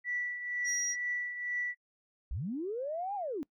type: tone with tremolo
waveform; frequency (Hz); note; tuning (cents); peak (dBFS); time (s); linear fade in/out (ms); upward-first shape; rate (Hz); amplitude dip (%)
sine; 1959; B6; -15; -30; 0.04-1.75; 50; triangle; 2.1; 65
type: tone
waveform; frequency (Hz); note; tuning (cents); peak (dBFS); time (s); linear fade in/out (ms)
sine; 5720; F8; +41; -30; 0.64-0.96; 50
type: linear two-way sweep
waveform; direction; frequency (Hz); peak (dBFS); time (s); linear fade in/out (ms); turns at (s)
sine; up then down; 44.56 to 835 to 261; -33; 2.31-3.43; 0; 3.15
effects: noise-tail reverb RT60 0.1 s tail -24 dB re dry + tanh soft clip ceiling -23 dBFS